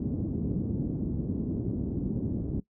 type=low-pass noise; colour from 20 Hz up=white; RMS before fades=-30 dBFS; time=0-2.6 s; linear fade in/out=5 ms; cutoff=290 Hz; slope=24 dB/octave; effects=noise-tail reverb RT60 0.1 s tail -19 dB re dry + high-pass 60 Hz 12 dB/octave